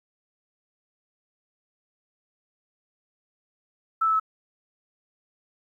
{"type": "tone with pitch steps", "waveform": "sine", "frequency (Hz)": [1318.5, 1307.9, 1297.3], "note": ["E6", "E6", "E6"], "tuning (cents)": [0, -14, -28], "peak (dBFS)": -19, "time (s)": [4.01, 4.199], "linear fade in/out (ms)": 10, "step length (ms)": 63, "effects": ["10-bit"]}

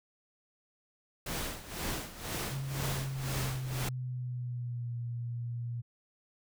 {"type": "noise with tremolo", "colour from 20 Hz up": "pink", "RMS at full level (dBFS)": -35, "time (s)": [1.26, 3.89], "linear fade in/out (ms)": 5, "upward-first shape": "sine", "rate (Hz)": 2, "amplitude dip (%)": 80}
{"type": "tone with pitch glide", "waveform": "sine", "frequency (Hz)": [135.8, 118.91], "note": ["C#3", "A#2"], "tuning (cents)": [-35, 35], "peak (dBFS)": -34, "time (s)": [2.5, 5.82], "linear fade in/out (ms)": 20, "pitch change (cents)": -230, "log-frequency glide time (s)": [2.92, 4.95]}
{"effects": []}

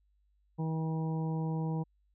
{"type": "harmonic tone", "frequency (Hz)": 160, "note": "D#3", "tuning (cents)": 49, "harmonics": [1, 2, 3, 4, 5, 6], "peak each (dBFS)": [-31, -41, -43, -53, -46, -47], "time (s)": [0.58, 1.84], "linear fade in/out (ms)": 20, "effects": ["added 50 Hz sine -68 dBFS peak until 2.14 s"]}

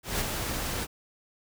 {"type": "noise with ADSR envelope", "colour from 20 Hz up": "pink", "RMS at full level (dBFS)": -27, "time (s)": [0.03, 0.87], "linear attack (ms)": 170, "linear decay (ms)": 25, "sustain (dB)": -5, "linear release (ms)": 38, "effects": []}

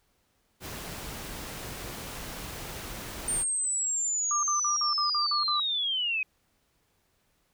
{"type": "noise", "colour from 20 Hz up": "pink", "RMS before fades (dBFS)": -39, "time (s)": [0.6, 3.45], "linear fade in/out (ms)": 50}
{"type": "linear sweep", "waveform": "sine", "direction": "down", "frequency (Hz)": [8890, 2489], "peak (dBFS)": -26, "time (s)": [3.28, 6.23], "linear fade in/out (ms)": 2}
{"type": "tone bursts", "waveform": "sine", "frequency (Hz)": 1191, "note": "D6", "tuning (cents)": 24, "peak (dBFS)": -27, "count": 8, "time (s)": [4.31, 5.599], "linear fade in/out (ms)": 2, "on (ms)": 120, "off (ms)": 47}
{"effects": ["pink hiss -71 dBFS RMS until 7.53 s"]}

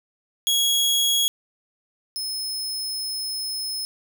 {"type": "tone pair in turn", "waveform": "sawtooth", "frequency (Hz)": [3322, 5190], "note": ["G#7", "E8"], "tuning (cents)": [0, -28], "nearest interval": "minor sixth", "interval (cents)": 772, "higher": "second", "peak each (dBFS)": [-15, -24], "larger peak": "first", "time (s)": [[0.47, 1.28], [2.16, 3.85]], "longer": "second", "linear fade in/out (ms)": 0, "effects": []}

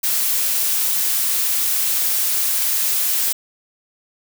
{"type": "noise", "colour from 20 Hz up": "blue", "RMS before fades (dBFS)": -19, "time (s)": [0.03, 3.33], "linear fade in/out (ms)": 10, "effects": []}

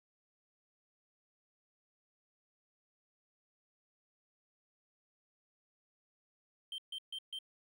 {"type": "tone bursts", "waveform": "triangle", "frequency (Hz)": 3136, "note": "G7", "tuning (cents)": 0, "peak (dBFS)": -38, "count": 4, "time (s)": [6.72, 7.388], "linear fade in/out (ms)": 2, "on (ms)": 62, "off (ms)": 140, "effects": []}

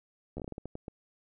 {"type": "slowing click train", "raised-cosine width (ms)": 2, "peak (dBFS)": -26, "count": 11, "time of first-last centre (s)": [0.37, 0.881], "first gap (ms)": 12, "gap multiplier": 1.3, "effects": []}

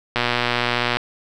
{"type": "click train", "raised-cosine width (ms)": 0.3, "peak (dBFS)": -3, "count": 99, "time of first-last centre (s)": [0.16, 0.97], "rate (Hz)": 121, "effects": []}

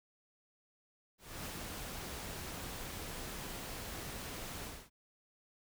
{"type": "noise with ADSR envelope", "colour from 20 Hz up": "pink", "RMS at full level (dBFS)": -42, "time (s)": [1.18, 4.9], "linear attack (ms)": 290, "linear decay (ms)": 4, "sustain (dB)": -2, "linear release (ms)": 260, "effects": []}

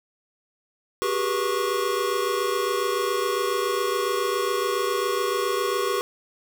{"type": "tone cluster", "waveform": "square", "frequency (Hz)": [381.5, 408.7, 484.5, 1099], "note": ["G4", "G#4", "B4", "C#6"], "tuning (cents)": [-47, -28, -33, -15], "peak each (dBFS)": -29, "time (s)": [1.02, 6.01], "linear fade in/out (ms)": 0, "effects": []}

